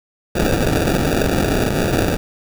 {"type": "noise with sample-and-hold", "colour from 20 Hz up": "white", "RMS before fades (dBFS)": -17, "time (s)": [0.35, 2.17], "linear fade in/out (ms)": 10, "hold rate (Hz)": 1050, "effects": []}